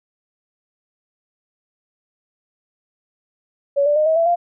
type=tone with pitch steps; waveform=sine; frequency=563 / 587.2 / 612.5 / 638.9 / 666.4 / 695.1 Hz; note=C#5 / D5 / D#5 / D#5 / E5 / F5; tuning=+27 / 0 / -27 / +46 / +19 / -8 cents; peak=-13 dBFS; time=3.76-4.36 s; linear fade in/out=20 ms; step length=100 ms; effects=none